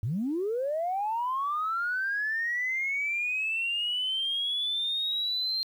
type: linear sweep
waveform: sine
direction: up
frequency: 94.5 to 4186 Hz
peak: -26 dBFS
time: 0.03-5.63 s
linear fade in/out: 0 ms
effects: tanh soft clip ceiling -22 dBFS + 10-bit